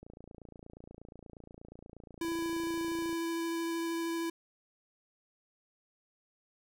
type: click train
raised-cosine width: 2 ms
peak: -36 dBFS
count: 89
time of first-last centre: 0.03-3.129 s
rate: 28.4 Hz
type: tone with vibrato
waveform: square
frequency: 333.1 Hz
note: E4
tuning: 18 cents sharp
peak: -33 dBFS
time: 2.21-4.3 s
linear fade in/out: 5 ms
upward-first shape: sine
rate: 13 Hz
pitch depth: 8 cents each way
effects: none